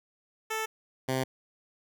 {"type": "tone pair in turn", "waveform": "10% pulse", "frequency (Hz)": [440, 130.81], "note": ["A4", "C3"], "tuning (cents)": [0, 0], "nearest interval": "octave + major sixth", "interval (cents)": 2100, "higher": "first", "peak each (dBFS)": [-22, -19], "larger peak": "second", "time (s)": [[0.5, 0.66], [1.08, 1.24]], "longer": "neither", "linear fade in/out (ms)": 10, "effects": []}